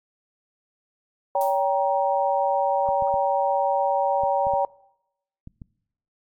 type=chord; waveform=sine; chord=G diminished; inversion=second; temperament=just; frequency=564.5 / 784 / 940.8 Hz; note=Db5 / G5 / Bb5; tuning=+31 / 0 / +16 cents; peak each=-23 / -23 / -25 dBFS; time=1.35-4.65 s; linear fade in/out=2 ms
type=noise with exponential decay; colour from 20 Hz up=violet; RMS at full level=-33 dBFS; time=1.41-1.68 s; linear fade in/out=1 ms; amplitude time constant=57 ms
type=clicks; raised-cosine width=5 ms; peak=-27 dBFS; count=8; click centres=2.889 / 3.023 / 3.141 / 4.236 / 4.469 / 4.537 / 5.474 / 5.618 s
effects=noise-tail reverb RT60 0.8 s tail -23 dB re dry + AAC 64 kbps